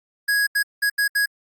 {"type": "tone bursts at uneven times", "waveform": "square", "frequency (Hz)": 1661.2, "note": "G#6", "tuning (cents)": 0, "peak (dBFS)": -18, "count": 5, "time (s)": [[0.28, 0.47], [0.55, 0.63], [0.82, 0.9], [0.98, 1.08], [1.15, 1.26]], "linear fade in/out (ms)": 10, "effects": ["Opus 48 kbps"]}